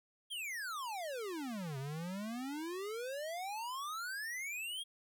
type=exponential two-way sweep; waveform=square; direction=down then up; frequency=3322 to 130.81 to 3322 Hz; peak=-40 dBFS; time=0.3-4.84 s; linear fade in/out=20 ms; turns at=1.78 s; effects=none